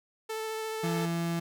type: tone with vibrato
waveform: sawtooth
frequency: 439.9 Hz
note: A4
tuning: in tune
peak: -29 dBFS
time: 0.29-1.06 s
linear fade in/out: 10 ms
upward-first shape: sine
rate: 14 Hz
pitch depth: 11 cents each way
type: tone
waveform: 35% pulse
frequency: 168.6 Hz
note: E3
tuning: 39 cents sharp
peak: -27 dBFS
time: 0.83-1.4 s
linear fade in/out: 10 ms
effects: none